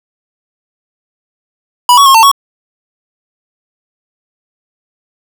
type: tone with pitch steps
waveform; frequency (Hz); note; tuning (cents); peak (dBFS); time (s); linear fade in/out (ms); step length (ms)
square; 980 / 1121 / 1077 / 899 / 1112; B5 / C#6 / C6 / A5 / C#6; -14 / +19 / +50 / +37 / +5; -3; 1.89-2.315; 2; 85
effects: none